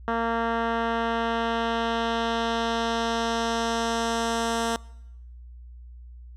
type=tone with low-pass filter sweep; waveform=10% pulse; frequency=230 Hz; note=A#3; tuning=23 cents flat; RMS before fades=-26 dBFS; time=0.08-4.76 s; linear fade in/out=0 ms; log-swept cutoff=1700 to 8900 Hz; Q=1.2; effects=noise-tail reverb RT60 0.9 s tail -23 dB re dry + added 60 Hz sine -41 dBFS peak until 6.36 s